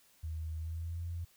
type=tone with pitch glide; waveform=sine; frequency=79.6 to 85.31 Hz; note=D#2 to F2; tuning=+40 to -40 cents; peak=-36 dBFS; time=0.23-1.25 s; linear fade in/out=10 ms; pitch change=+120 cents; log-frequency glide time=0.56-1.02 s; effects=white hiss -66 dBFS RMS until 1.36 s